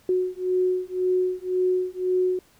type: beating tone pair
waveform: sine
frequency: 366.2 / 368.1 Hz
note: F#4 / F#4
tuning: -18 / -9 cents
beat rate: 1.9 Hz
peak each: -24 dBFS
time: 0.09-2.39 s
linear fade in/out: 2 ms
effects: pink hiss -58 dBFS RMS until 2.59 s